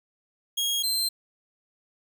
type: tone pair in turn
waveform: sawtooth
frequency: 3277 / 4129 Hz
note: G#7 / C8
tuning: -24 / -24 cents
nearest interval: major third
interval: 400 cents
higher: second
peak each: -21 dBFS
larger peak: neither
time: 0.57-0.83 / 0.83-1.09 s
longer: neither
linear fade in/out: 10 ms
effects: none